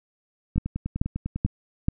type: two click trains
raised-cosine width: 5 ms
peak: -16 / -9 dBFS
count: 10 / 4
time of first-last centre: 0.56-1.46 / 0.58-1.884 s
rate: 10 / 2.3 Hz
effects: none